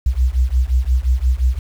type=beating tone pair; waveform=sine; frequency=60.2 / 65.9 Hz; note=B1 / C2; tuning=-44 / +13 cents; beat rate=5.7 Hz; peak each=-16 dBFS; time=0.06-1.59 s; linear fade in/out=5 ms; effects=7-bit